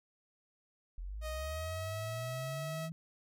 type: linear sweep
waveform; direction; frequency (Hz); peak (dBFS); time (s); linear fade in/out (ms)
sine; up; 40.88 to 164.81; -39; 0.98-2.92; 0
type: tone with pitch glide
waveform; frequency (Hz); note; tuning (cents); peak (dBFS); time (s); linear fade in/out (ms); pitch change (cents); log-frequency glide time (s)
sawtooth; 622.3 to 646.1; D#5 to E5; 0 to -35; -36; 1.21-2.9; 50; +65; 1.31-1.96
effects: none